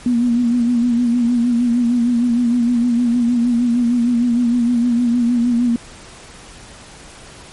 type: tone with vibrato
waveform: sine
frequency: 239.6 Hz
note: A#3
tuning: 48 cents sharp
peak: -12 dBFS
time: 0.06-5.76 s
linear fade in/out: 2 ms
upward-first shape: sine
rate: 6.5 Hz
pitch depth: 52 cents each way
effects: pink hiss -39 dBFS RMS until 7.52 s + MP3 48 kbps